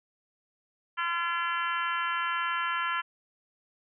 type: harmonic tone with a mistuned harmonic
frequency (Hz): 341.5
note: F4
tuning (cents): -39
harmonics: 3 / 4 / 5 / 6 / 7 / 8 / 9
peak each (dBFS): -33 / -31 / -34 / -41 / -41 / -40 / -40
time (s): 0.97-3.02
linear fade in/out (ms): 20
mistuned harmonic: 7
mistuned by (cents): -39
effects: none